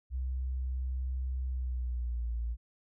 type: tone with pitch glide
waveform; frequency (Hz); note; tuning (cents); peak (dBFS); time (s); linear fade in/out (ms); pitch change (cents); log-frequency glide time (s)
sine; 64.2 to 57.86; C2 to A#1; -32 to -12; -31; 0.1-2.57; 50; -180; 1.48-2.34
effects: none